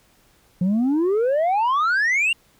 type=exponential sweep; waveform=sine; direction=up; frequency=173.5 to 2844 Hz; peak=-14 dBFS; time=0.61-2.33 s; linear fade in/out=5 ms; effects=tanh soft clip ceiling -16 dBFS + pink hiss -58 dBFS RMS until 2.59 s